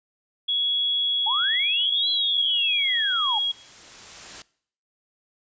sine tone with pitch glide, 3349 to 3303 Hz, G#7 to G#7, +14 to -10 cents, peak -21 dBFS, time 0.48-3.52 s, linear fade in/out 10 ms, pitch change -24 cents, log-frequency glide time 1.02-3.32 s
white noise with exponential growth, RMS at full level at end -38 dBFS, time 1.2-4.42 s, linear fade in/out 2 ms, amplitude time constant 700 ms
sine linear two-way sweep, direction up then down, 797 to 4079 to 797 Hz, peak -25 dBFS, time 1.26-3.39 s, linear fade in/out 10 ms, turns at 2.1 s
effects noise-tail reverb RT60 0.6 s tail -22 dB re dry + resampled to 16000 Hz

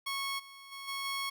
15% pulse tone with level steps, 1100 Hz, C#6, 14 cents flat, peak -27 / -43 / -36 / -29 / -27 dBFS, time 0.06-1.3 s, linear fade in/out 10 ms, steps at 0.38 / 0.71 / 0.87 / 1.04 s, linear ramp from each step 20 ms, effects none

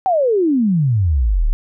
sine exponential sweep, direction down, 784 to 31.73 Hz, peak -12 dBFS, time 0.06-1.53 s, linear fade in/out 0 ms, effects none

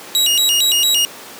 sawtooth tone with vibrato, 3322 Hz, G#7, in tune, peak -9 dBFS, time 0.15-1.05 s, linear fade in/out 0 ms, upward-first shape square, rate 4.4 Hz, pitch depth 260 cents each way, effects pink hiss -34 dBFS RMS until 1.39 s + high-pass 300 Hz 12 dB/octave

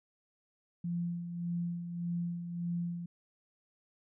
sine tone with tremolo, 172.5 Hz, F3, 21 cents flat, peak -31 dBFS, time 0.84-3.06 s, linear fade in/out 5 ms, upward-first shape sine, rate 1.7 Hz, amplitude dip 55%, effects none

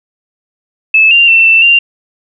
sine tone with pitch steps, 2612 / 2781 / 2687 / 2669 / 2778 Hz, E7 / F7 / E7 / E7 / F7, -17 / -8 / +33 / +21 / -10 cents, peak -3 dBFS, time 0.94-1.79 s, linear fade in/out 5 ms, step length 170 ms, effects none

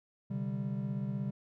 triangle chord, C suspended second, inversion none, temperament just, 130.81 / 147.16 / 196.22 Hz, C3 / D3 / G3, 0 / +4 / +2 cents, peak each -35 / -38 / -34 dBFS, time 0.3-1.31 s, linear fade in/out 10 ms, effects none

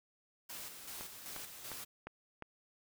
white noise with tremolo, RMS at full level -46 dBFS, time 0.49-1.85 s, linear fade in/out 10 ms, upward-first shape square, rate 2.6 Hz, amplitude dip 45%
click train, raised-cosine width 0.5 ms, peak -29 dBFS, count 5, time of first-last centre 1.01-2.423 s, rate 2.83 Hz
effects none

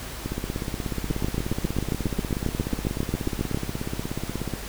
two click trains, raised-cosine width 3 ms, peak -15 / -11 dBFS, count 72 / 19, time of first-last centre 0.26-4.537 / 1.11-3.546 s, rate 16.6 / 7.39 Hz, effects added 50 Hz sine -38 dBFS peak until 4.68 s + pink hiss -37 dBFS RMS until 4.68 s

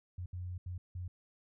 sine tone bursts at uneven times, 89.8 Hz, F2, 49 cents sharp, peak -38 dBFS, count 4, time 0.18-0.26 / 0.33-0.58 / 0.66-0.78 / 0.95-1.08 s, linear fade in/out 5 ms, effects none

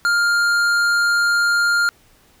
sine tone with tanh clipping, 1404 Hz, F6, 9 cents sharp, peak -16 dBFS, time 0.05-1.89 s, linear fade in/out 0 ms, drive 13 dB, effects pink hiss -54 dBFS RMS until 2.4 s

